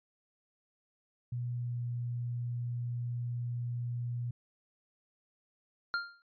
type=tone with pitch glide; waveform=sine; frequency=121.6 to 120.55 Hz; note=B2 to B2; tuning=-26 to -41 cents; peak=-33 dBFS; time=1.32-4.31 s; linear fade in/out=5 ms; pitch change=-15 cents; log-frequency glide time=1.51-1.8 s
type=tone with exponential decay; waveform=square; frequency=1396.9 Hz; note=F6; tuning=in tune; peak=-28 dBFS; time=5.94-6.22 s; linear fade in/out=0 ms; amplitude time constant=60 ms
effects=resampled to 11025 Hz